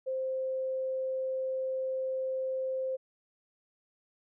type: tone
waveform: sine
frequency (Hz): 523.3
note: C5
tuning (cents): 0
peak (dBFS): -30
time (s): 0.06-2.97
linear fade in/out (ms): 20
effects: none